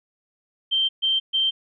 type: tone bursts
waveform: sine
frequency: 3136 Hz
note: G7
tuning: in tune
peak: -18 dBFS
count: 3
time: 0.71-1.51 s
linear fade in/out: 20 ms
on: 180 ms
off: 130 ms
effects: none